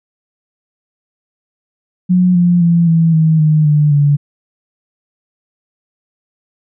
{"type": "tone with pitch steps", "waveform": "sine", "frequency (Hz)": [181.1, 175.34, 169.75, 164.35, 159.12, 154.06, 149.15, 144.4], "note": ["F#3", "F3", "F3", "E3", "D#3", "D#3", "D3", "D3"], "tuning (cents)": [-37, 7, -49, -5, 39, -17, 27, -29], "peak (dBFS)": -7, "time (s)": [2.09, 4.17], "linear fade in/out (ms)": 20, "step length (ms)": 260, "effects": []}